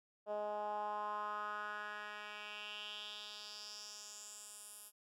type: tone with band-pass filter sweep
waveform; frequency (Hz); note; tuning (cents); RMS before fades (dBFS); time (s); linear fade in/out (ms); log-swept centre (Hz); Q
10% pulse; 209.1; G#3; +12; -45; 0.26-4.92; 50; 610 to 11000; 3.5
effects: none